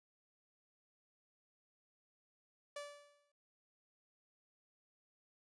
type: tone with exponential decay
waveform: sawtooth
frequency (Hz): 580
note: D5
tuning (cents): -22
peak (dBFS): -38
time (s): 2.76-3.32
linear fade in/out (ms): 5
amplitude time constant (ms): 120
effects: resampled to 24000 Hz